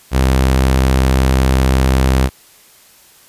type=tone; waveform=sawtooth; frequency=65.41 Hz; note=C2; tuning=in tune; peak=-6 dBFS; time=0.11-2.3 s; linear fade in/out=50 ms; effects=white hiss -46 dBFS RMS until 3.28 s + resampled to 32000 Hz